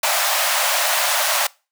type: high-pass noise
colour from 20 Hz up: pink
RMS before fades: -19 dBFS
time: 0.03-1.47 s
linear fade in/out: 5 ms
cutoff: 570 Hz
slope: 96 dB/octave
effects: noise-tail reverb RT60 0.3 s tail -23 dB re dry